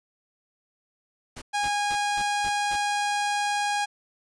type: noise bursts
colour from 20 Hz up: pink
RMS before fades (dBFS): -39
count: 6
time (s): 1.36-2.764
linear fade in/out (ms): 10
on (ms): 59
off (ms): 210
type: tone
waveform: sawtooth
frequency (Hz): 821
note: G#5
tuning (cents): -20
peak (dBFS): -20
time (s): 1.53-3.86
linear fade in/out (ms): 20
effects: resampled to 22050 Hz